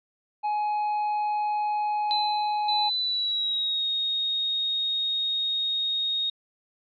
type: tone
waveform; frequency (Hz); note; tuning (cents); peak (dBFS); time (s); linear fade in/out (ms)
triangle; 840; G#5; +19; -22; 0.43-2.9; 20
type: tone with exponential decay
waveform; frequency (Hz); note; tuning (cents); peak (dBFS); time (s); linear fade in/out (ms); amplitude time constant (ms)
sine; 4029; B7; +34; -23; 2.11-3.17; 0; 230
type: tone with pitch glide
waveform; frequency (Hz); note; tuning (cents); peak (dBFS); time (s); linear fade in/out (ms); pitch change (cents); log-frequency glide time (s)
sine; 3998 to 3730; B7 to A#7; +20 to 0; -24; 2.68-6.3; 5; -120; 2.98-3.86
effects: resampled to 11025 Hz